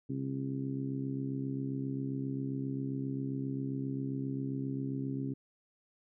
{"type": "harmonic tone", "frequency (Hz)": 67.5, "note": "C#2", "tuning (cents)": -45, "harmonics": [2, 3, 4, 5, 6], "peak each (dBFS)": [-37, -45, -36, -46, -47], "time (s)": [0.09, 5.34], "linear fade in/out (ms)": 10, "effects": []}